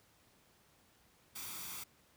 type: noise with comb filter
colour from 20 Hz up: white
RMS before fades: -45 dBFS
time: 1.35-1.84 s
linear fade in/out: 10 ms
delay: 0.86 ms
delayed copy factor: +0.6
effects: pink hiss -68 dBFS RMS until 2.16 s + high-pass 60 Hz 12 dB/octave